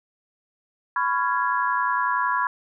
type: chord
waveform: sine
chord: C# dominant seventh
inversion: third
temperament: just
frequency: 997.9 / 1108.7 / 1385.9 / 1663.1 Hz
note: B5 / C#6 / E#6 / G#6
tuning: +18 / 0 / -14 / +2 cents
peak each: -23 / -27 / -29 / -27 dBFS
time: 0.96-2.47 s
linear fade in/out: 2 ms
effects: none